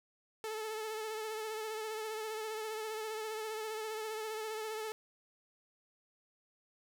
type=tone with vibrato; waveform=sawtooth; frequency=435.7 Hz; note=A4; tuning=17 cents flat; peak=-34 dBFS; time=0.44-4.92 s; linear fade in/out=0 ms; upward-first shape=triangle; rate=15 Hz; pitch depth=40 cents each way; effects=none